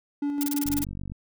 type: tone with tremolo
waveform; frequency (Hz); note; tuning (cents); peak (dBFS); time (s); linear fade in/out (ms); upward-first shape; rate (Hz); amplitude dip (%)
triangle; 287.3; D4; -38; -22; 0.22-0.84; 5; square; 6.2; 30
type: noise bursts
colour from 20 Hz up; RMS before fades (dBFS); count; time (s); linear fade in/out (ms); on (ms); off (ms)
blue; -30; 9; 0.41-0.841; 0; 23; 28
type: click train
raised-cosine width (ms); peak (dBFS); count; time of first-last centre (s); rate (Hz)
5; -24; 23; 0.66-1.119; 47.9
effects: none